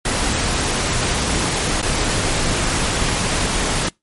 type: noise with dropouts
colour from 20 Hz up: pink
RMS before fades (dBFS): -19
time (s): 0.05-3.89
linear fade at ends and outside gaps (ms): 5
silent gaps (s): 1.817-1.825
effects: noise-tail reverb RT60 0.2 s tail -26 dB re dry + MP3 48 kbps